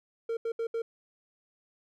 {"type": "tone bursts at uneven times", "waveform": "triangle", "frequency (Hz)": 458.1, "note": "A#4", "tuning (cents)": -30, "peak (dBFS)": -27, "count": 4, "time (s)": [[0.29, 0.37], [0.45, 0.52], [0.59, 0.67], [0.74, 0.82]], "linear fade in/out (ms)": 5, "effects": []}